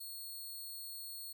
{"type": "tone", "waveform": "5% pulse", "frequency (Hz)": 4327, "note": "C#8", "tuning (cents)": -43, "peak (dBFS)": -37, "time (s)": [0, 1.33], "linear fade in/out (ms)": 10, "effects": ["12-bit"]}